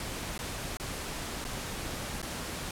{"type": "noise with dropouts", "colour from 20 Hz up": "pink", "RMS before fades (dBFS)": -37, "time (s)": [0, 2.71], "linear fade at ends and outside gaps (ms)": 2, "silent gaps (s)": [[0.379, 0.39], [0.771, 0.798], [1.443, 1.449], [2.218, 2.227]], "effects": ["low-pass 12000 Hz 12 dB/octave"]}